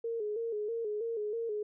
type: tone with vibrato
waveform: sine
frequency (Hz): 440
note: A4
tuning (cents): 0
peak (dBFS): -32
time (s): 0.04-1.63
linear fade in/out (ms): 5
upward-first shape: square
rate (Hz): 3.1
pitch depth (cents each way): 80
effects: none